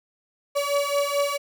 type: beating tone pair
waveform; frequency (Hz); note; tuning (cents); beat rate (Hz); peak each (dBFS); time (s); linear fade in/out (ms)
35% pulse; 567 / 571.6; C#5 / D5; +39 / -47; 4.6; -23; 0.55-1.38; 20
effects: none